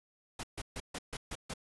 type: noise bursts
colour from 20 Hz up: pink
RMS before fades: -40 dBFS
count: 7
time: 0.39-1.538 s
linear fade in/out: 5 ms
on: 44 ms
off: 140 ms
effects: resampled to 24000 Hz